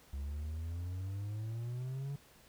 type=exponential sweep; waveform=triangle; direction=up; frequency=67.8 to 143 Hz; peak=-35 dBFS; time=0.13-2.16 s; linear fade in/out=5 ms; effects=pink hiss -62 dBFS RMS until 2.48 s